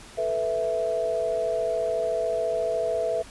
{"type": "chord", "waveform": "sine", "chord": "A suspended second", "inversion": "none", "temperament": "equal", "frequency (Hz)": [440, 493.9, 659.3], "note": ["A4", "B4", "E5"], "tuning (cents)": [0, 0, 0], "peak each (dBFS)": [-31, -29, -25], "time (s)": [0.17, 3.23], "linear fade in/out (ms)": 20, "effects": ["pink hiss -46 dBFS RMS until 3.3 s", "resampled to 24000 Hz"]}